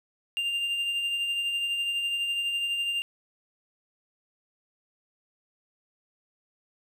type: tone with tremolo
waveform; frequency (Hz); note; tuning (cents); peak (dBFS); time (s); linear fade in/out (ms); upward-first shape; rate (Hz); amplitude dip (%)
triangle; 2794; F7; 0; -23; 0.37-3.02; 0; triangle; 12; 40
effects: none